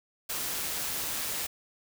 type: noise with amplitude modulation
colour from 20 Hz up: white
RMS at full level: -32 dBFS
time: 0.29-1.47 s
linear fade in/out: 10 ms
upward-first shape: sine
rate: 154 Hz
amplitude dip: 25%
effects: none